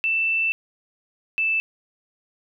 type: tone pair in turn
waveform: sine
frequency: 2661 / 2640 Hz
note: E7 / E7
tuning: +16 / +2 cents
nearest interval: unison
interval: 14 cents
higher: first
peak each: -19 dBFS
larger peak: neither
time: 0.04-0.52 / 1.38-1.6 s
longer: first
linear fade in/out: 0 ms
effects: none